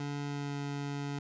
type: tone with pitch glide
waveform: 25% pulse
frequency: 143.6 to 142.44 Hz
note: D3 to C#3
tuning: -39 to +47 cents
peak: -31 dBFS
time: 0-1.19 s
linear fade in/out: 2 ms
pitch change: -14 cents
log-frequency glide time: 0.24-0.56 s
effects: resampled to 16000 Hz